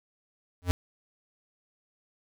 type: tone with exponential growth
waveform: square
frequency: 89 Hz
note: F2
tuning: 33 cents sharp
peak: -17 dBFS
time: 0.62-0.71 s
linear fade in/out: 0 ms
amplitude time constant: 18 ms
effects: none